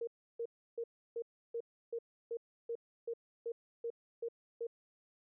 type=tone bursts; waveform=sine; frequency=465.4 Hz; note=A#4; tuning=3 cents flat; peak=-36 dBFS; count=13; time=0.01-4.669 s; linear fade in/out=5 ms; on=63 ms; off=320 ms; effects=none